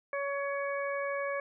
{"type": "harmonic tone", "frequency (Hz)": 561, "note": "C#5", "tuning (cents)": 21, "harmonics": [1, 2, 3, 4], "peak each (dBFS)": [-33, -38, -39, -41], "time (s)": [0.13, 1.4], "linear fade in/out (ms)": 2, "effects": []}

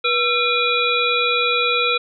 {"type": "harmonic tone with a mistuned harmonic", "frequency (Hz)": 486.2, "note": "B4", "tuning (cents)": -27, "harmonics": [1, 3, 5, 7, 8], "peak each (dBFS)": [-23, -22, -20, -25, -23], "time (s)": [0.04, 1.98], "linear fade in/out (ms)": 10, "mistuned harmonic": 3, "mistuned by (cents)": -140, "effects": []}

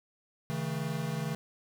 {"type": "chord", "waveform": "square", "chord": "A major", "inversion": "first", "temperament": "equal with one note detuned", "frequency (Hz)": [138.59, 160.58, 220], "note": ["C#3", "E3", "A3"], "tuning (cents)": [0, -45, 0], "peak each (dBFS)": [-37, -35, -40], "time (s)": [0.5, 1.35], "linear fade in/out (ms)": 0, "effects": []}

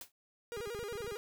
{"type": "noise with exponential decay", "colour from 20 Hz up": "white", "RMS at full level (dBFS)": -42, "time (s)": [0.01, 0.12], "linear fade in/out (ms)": 2, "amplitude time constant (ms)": 23}
{"type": "tone with vibrato", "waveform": "45% pulse", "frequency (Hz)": 440, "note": "A4", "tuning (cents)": 0, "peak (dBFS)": -39, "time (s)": [0.52, 1.17], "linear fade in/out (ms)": 0, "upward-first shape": "square", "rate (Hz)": 11, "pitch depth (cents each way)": 130}
{"type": "clicks", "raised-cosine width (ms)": 5, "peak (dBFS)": -38, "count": 12, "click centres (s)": [0.574, 0.604, 0.674, 0.749, 0.791, 0.829, 0.925, 0.955, 1.006, 1.045, 1.077, 1.122]}
{"effects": []}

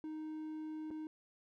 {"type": "tone with dropouts", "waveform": "triangle", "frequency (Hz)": 311.1, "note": "D#4", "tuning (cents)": 0, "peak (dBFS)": -39, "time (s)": [0.04, 1.07], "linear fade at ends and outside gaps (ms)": 1, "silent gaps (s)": [0.905, 0.911], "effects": []}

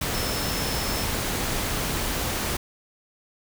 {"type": "tone in noise", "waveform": "sine", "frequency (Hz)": 5280, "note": "E8", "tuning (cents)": 2, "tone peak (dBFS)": -34, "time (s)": [0.14, 1.05], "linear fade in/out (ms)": 5, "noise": "pink", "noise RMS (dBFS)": -27, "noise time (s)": [0.01, 2.57], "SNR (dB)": -10, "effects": []}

